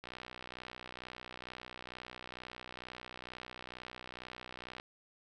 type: click train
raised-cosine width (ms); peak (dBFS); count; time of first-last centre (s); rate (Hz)
0.3; -29; 297; 0.04-4.799; 62.2
effects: none